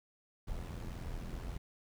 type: noise with amplitude modulation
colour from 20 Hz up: brown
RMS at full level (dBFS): -39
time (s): 0.47-1.58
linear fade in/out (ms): 10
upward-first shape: sine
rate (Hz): 85.2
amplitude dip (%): 60
effects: none